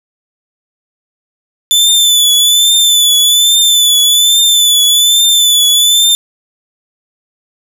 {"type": "tone with vibrato", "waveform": "sawtooth", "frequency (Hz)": 3500, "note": "A7", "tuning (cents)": -10, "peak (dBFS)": -3, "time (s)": [1.71, 6.15], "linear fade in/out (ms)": 0, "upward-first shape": "triangle", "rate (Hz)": 1.2, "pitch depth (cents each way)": 54, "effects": []}